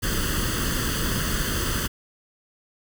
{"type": "noise with comb filter", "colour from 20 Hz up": "pink", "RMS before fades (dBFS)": -25, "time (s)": [0.02, 1.88], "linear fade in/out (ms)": 20, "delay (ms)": 0.64, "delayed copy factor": 0.8, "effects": []}